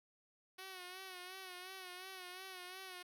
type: tone with vibrato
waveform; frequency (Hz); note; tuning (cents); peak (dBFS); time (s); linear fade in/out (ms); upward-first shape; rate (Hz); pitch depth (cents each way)
5% pulse; 370; F#4; 0; -37; 0.58-3.03; 10; sine; 2.8; 57
effects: none